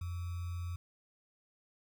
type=tone with sample-and-hold; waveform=sine; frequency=87.31 Hz; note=F2; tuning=in tune; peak=-36 dBFS; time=0.01-0.76 s; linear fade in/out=5 ms; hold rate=1225 Hz; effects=none